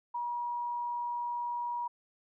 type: tone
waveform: sine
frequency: 959 Hz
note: A#5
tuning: 49 cents sharp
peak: -32 dBFS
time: 0.14-1.88 s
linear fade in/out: 10 ms
effects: none